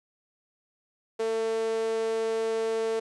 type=tone with high-pass filter; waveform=sawtooth; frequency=224.1 Hz; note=A3; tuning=32 cents sharp; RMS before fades=-28 dBFS; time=1.19-3 s; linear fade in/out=10 ms; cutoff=460 Hz; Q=5; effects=resampled to 22050 Hz